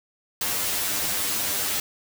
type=noise with comb filter; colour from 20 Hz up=white; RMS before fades=-26 dBFS; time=0.41-1.8 s; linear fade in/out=2 ms; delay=10 ms; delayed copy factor=+0.9; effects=none